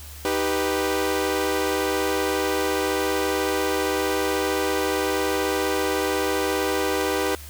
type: chord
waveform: sawtooth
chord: Eb augmented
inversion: none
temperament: equal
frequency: 311.1 / 392 / 493.9 Hz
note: Eb4 / G4 / B4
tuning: 0 / 0 / 0 cents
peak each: -24 / -21 / -22 dBFS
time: 0.25-7.35 s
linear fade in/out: 0 ms
effects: added 74 Hz sine -39 dBFS peak until 7.49 s + white hiss -43 dBFS RMS until 7.49 s